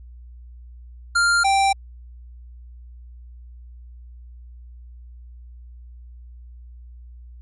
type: tone pair in turn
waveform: square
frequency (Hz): 1396.9 / 784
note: F6 / G5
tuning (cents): 0 / 0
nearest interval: minor seventh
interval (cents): 1000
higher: first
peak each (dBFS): -16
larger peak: neither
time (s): 1.15-1.44 / 1.44-1.73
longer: neither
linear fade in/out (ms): 10
effects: added 60 Hz sine -39 dBFS peak until 7.41 s + resampled to 24000 Hz